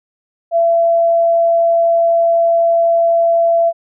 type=tone; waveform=sine; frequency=673 Hz; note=E5; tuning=36 cents sharp; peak=-9 dBFS; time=0.51-3.73 s; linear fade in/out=50 ms; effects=none